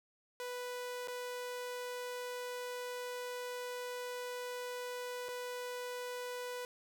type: tone with dropouts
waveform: sawtooth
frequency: 493.9 Hz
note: B4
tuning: in tune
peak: -36 dBFS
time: 0.4-6.65 s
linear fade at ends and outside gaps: 1 ms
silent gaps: 1.075-1.082 / 5.285-5.288 s
effects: 12-bit